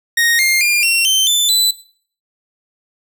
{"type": "tone with pitch steps", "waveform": "sawtooth", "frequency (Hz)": [1864.7, 2117, 2404, 2730, 3100, 3520, 3997], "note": ["A#6", "C7", "D7", "F7", "G7", "A7", "B7"], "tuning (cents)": [0, 20, 40, -40, -20, 0, 20], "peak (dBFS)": -8, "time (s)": [0.17, 1.71], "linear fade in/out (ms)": 5, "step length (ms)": 220, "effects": ["noise-tail reverb RT60 0.5 s tail -17 dB re dry"]}